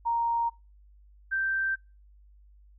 sine tone pair in turn, 932.3 / 1565.1 Hz, A#5 / G6, 0 / -3 cents, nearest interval major sixth, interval 897 cents, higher second, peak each -24 / -25 dBFS, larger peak first, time 0.05-0.5 / 1.31-1.76 s, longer neither, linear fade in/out 20 ms, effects noise-tail reverb RT60 0.3 s tail -26 dB re dry + added 50 Hz sine -53 dBFS peak until 2.78 s

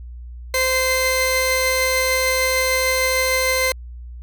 sawtooth tone pair together, 518.1 / 2079 Hz, C5 / C7, -17 / -12 cents, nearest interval 2 octaves, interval 2405 cents, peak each -16 dBFS, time 0.54-3.72 s, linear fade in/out 2 ms, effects added 60 Hz sine -32 dBFS peak until 4.22 s

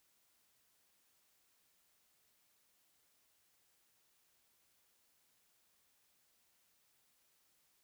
silence, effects white hiss -75 dBFS RMS until 7.83 s

